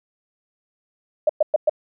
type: tone bursts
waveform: sine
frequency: 610 Hz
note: D#5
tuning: 34 cents flat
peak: -12 dBFS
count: 4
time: 1.27-1.696 s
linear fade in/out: 5 ms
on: 24 ms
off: 110 ms
effects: none